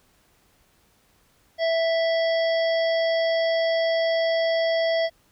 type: harmonic tone with a mistuned harmonic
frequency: 659.3 Hz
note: E5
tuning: in tune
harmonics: 1 / 3 / 5 / 7 / 8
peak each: -20 / -30 / -34 / -37 / -38 dBFS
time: 1.58-5.1 s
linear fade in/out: 50 ms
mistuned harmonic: 8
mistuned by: +16 cents
effects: pink hiss -62 dBFS RMS until 5.31 s